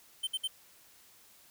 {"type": "tone bursts", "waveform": "square", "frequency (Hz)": 3100, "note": "G7", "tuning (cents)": -20, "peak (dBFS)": -31, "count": 3, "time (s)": [0.23, 0.477], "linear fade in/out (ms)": 10, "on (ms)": 43, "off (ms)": 59, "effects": ["white hiss -60 dBFS RMS until 1.5 s"]}